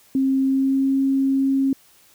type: tone with pitch glide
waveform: sine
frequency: 267.4 to 270.2 Hz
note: C4 to C#4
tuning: +38 to -44 cents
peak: -16 dBFS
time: 0.15-1.73 s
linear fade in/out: 2 ms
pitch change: +18 cents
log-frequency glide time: 0.45-0.87 s
effects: white hiss -54 dBFS RMS until 2.14 s